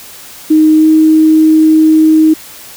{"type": "tone with pitch glide", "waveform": "sine", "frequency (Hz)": [311.5, 314.4], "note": ["D#4", "D#4"], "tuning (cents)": [2, 18], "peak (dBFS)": -3, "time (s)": [0.5, 2.34], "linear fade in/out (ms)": 10, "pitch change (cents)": 16, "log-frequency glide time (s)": [0.77, 0.86], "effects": ["white hiss -32 dBFS RMS until 2.76 s"]}